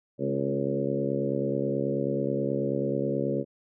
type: harmonic tone with a mistuned harmonic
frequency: 69.3 Hz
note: C#2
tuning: in tune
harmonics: 2 / 3 / 4 / 5 / 6 / 7 / 8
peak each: -33 / -33 / -33 / -33 / -33 / -33 / -33 dBFS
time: 0.18-3.45 s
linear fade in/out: 50 ms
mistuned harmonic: 4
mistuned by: -27 cents
effects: none